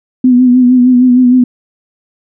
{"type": "tone with vibrato", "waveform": "sine", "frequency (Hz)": 250.1, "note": "B3", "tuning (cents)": 22, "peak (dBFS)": -3, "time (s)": [0.24, 1.44], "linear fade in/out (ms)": 5, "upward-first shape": "sine", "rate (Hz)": 6.5, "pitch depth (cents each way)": 41, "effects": []}